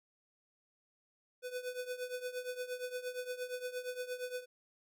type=tone with tremolo; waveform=square; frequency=499.3 Hz; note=B4; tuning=19 cents sharp; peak=-36 dBFS; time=1.42-4.46 s; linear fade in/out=50 ms; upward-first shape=triangle; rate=8.6 Hz; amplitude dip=85%; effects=none